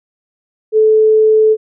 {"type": "tone", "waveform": "sine", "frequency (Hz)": 434.9, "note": "A4", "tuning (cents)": -20, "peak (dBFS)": -6, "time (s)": [0.72, 1.57], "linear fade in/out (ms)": 50, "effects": []}